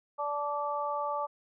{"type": "harmonic tone", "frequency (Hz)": 290.9, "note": "D4", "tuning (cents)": -16, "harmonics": [2, 3, 4], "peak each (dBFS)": [-35, -34, -34], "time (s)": [0.18, 1.27], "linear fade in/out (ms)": 20, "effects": []}